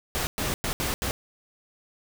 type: noise bursts at uneven times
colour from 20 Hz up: pink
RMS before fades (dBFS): -28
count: 5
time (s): 0.15-0.27 / 0.38-0.54 / 0.64-0.73 / 0.8-0.94 / 1.02-1.11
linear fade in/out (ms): 0
effects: none